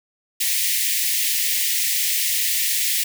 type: high-pass noise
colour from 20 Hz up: white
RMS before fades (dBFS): -21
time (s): 0.4-3.04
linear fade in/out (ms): 10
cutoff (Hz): 1800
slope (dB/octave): 96
effects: none